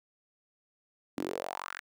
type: tone with high-pass filter sweep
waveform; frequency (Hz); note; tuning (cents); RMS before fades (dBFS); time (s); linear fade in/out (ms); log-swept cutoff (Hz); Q
sawtooth; 45.88; F#1; -14; -38; 1.17-1.8; 10; 260 to 1800; 4.1
effects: none